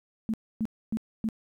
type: tone bursts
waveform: sine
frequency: 221.1 Hz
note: A3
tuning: 9 cents sharp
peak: -25 dBFS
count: 4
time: 0.29-1.288 s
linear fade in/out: 0 ms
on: 47 ms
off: 270 ms
effects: 11-bit